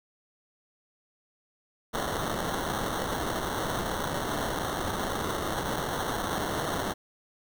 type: noise with sample-and-hold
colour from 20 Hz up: blue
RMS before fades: -31 dBFS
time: 1.93-6.94 s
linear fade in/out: 20 ms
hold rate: 2450 Hz
effects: none